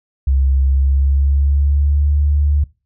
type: tone with pitch glide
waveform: sine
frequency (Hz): 67.2 to 72.86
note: C2 to D2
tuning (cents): +47 to -13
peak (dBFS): -11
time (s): 0.27-2.64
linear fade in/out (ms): 5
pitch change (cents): +140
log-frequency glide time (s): 0.63-2.11
effects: noise-tail reverb RT60 0.3 s tail -21 dB re dry